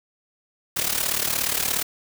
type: noise with amplitude modulation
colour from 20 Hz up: white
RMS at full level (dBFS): -21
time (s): 0.76-1.83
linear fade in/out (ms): 10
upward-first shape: sine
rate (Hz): 37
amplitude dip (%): 75
effects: none